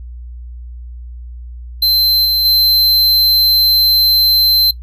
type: tone with level steps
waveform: square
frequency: 4100 Hz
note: C8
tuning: 36 cents flat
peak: -10 / -12 / -9 dBFS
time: 1.82-4.71 s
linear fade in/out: 5 ms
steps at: 2.25 / 2.45 s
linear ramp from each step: 2 ms
effects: noise-tail reverb RT60 0.1 s tail -22 dB re dry + added 60 Hz sine -27 dBFS peak until 4.82 s